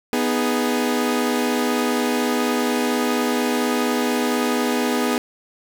sawtooth chord, G# minor, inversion first, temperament equal, 246.9 / 311.1 / 415.3 Hz, B3 / D#4 / G#4, 0 / 0 / 0 cents, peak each -17 / -22 / -20 dBFS, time 0.13-5.18 s, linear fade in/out 0 ms, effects none

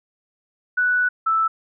sine tone pair in turn, 1480 / 1318.5 Hz, F#6 / E6, 0 / 0 cents, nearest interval major second, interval 200 cents, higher first, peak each -16 dBFS, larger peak neither, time 0.77-1.09 / 1.26-1.48 s, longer first, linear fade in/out 10 ms, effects none

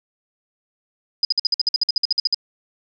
sine tone bursts, 4978 Hz, D#8, in tune, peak -14 dBFS, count 16, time 1.23-2.345 s, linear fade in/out 2 ms, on 20 ms, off 53 ms, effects none

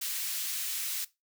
white high-pass noise, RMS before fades -34 dBFS, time 0.01-1.05 s, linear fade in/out 10 ms, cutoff 2100 Hz, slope 12 dB/octave, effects noise-tail reverb RT60 0.2 s tail -18 dB re dry

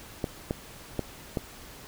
clicks, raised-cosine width 2 ms, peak -14 dBFS, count 4, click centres 0.242 / 0.509 / 0.993 / 1.372 s, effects pink hiss -47 dBFS RMS until 1.87 s

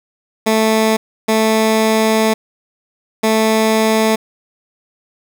15% pulse tone bursts at uneven times, 220 Hz, A3, in tune, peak -5 dBFS, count 3, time 0.46-0.97 / 1.28-2.34 / 3.23-4.16 s, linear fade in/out 10 ms, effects none

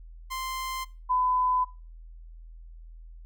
sawtooth / sine tone pair in turn, 1044 / 1005.9 Hz, C6 / B5, -4 / +31 cents, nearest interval minor second, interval 65 cents, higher first, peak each -28 / -22 dBFS, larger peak second, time 0.3-0.85 / 1.09-1.65 s, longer second, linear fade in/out 20 ms, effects noise-tail reverb RT60 0.3 s tail -19 dB re dry + added 41 Hz sine -43 dBFS peak until 3.25 s

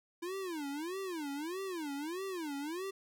square tone with vibrato, 329.6 Hz, E4, in tune, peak -38 dBFS, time 0.22-2.91 s, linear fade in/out 10 ms, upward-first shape sine, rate 1.6 Hz, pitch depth 290 cents each way, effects none

